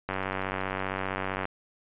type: click train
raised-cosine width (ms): 0.5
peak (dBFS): -15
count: 131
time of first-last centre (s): 0.09-1.454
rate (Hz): 95.3
effects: resampled to 8000 Hz